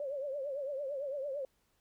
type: tone with vibrato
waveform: sine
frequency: 557 Hz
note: C#5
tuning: 8 cents sharp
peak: -35 dBFS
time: 0-1.45 s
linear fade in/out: 2 ms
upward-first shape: triangle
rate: 8.9 Hz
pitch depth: 130 cents each way
effects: pink hiss -75 dBFS RMS until 1.8 s